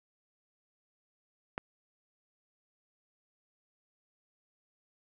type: click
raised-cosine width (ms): 0.5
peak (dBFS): -19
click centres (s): 1.579
effects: none